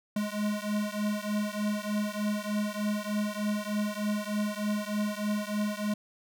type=beating tone pair; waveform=square; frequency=207.7 / 211 Hz; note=G#3 / G#3; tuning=0 / +28 cents; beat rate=3.3 Hz; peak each=-32 / -33 dBFS; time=0.16-5.94 s; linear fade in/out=5 ms; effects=none